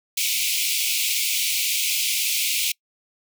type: high-pass noise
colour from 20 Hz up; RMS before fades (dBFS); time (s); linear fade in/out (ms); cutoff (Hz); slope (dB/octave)
pink; -23; 0.17-2.72; 5; 2200; 96
effects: noise-tail reverb RT60 0.1 s tail -26 dB re dry